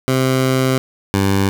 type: tone pair in turn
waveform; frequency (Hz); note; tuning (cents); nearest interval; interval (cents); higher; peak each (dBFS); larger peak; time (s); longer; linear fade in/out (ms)
15% pulse; 130.81 / 98; C3 / G2; 0 / 0; perfect fourth; 500; first; -7; neither; 0.08-0.78 / 1.14-1.49; first; 0
effects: none